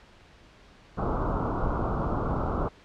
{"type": "low-pass noise", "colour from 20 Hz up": "pink", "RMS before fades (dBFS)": -28, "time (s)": [0.97, 2.69], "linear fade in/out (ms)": 10, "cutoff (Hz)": 1400, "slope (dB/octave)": 96, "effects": ["pink hiss -54 dBFS RMS until 2.84 s", "low-pass 4000 Hz 12 dB/octave"]}